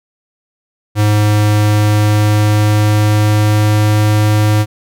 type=tone with pitch glide; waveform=square; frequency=105.2 to 106.05 Hz; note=G#2 to G#2; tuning=+23 to +37 cents; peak=-9 dBFS; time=0.95-4.66 s; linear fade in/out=50 ms; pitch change=+14 cents; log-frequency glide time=1.59-4.32 s; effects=none